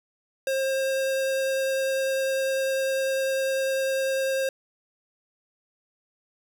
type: tone with vibrato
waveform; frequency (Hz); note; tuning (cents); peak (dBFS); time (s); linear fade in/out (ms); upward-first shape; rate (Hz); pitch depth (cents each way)
square; 534; C5; +35; -24; 0.47-4.49; 2; triangle; 10; 10
effects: none